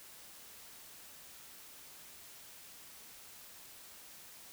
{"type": "silence", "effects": ["white hiss -54 dBFS RMS until 4.52 s"]}